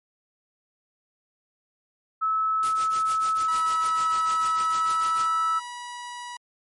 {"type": "tone with pitch glide", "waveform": "sine", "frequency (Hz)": [1300, 1311.3], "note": ["E6", "E6"], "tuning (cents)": [-24, -9], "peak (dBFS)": -21, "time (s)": [2.21, 5.6], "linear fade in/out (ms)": 20, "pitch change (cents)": 15, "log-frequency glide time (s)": [4.69, 5.18]}
{"type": "noise with tremolo", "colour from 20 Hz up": "white", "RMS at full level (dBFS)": -34, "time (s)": [2.63, 5.28], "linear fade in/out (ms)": 0, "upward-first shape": "triangle", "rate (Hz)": 6.7, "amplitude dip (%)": 100}
{"type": "tone", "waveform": "sawtooth", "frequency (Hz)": 971, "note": "B5", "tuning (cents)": -30, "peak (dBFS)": -31, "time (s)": [3.48, 6.37], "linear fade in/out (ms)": 5}
{"effects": ["MP3 48 kbps"]}